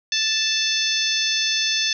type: harmonic tone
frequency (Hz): 880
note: A5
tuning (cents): 0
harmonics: 2 / 3 / 4 / 5 / 6 / 7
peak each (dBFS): -29 / -27 / -24 / -27 / -25 / -27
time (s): 0.12-1.93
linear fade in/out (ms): 2
effects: none